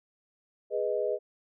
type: chord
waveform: sine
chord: G# minor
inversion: none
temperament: equal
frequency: 415.3 / 493.9 / 622.3 Hz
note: G#4 / B4 / D#5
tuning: 0 / 0 / 0 cents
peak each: -31 dBFS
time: 0.7-1.19 s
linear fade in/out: 50 ms
effects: none